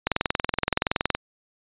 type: click train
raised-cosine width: 0.3 ms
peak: -5 dBFS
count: 24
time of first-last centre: 0.07-1.15 s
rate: 21.3 Hz
effects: resampled to 8000 Hz